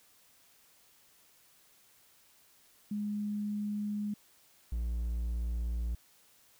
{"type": "tone pair in turn", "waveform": ["sine", "triangle"], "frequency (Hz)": [207.7, 58.12], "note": ["G#3", "A#1"], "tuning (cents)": [0, -4], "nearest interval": "octave + minor seventh", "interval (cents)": 2204, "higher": "first", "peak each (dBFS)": [-32, -29], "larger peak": "second", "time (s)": [[2.91, 4.14], [4.72, 5.95]], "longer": "neither", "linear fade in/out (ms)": 5, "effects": ["white hiss -64 dBFS RMS until 6.59 s"]}